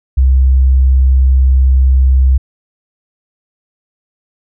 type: tone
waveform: sine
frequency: 65.41 Hz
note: C2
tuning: in tune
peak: -5 dBFS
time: 0.17-2.38 s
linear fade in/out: 10 ms
effects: none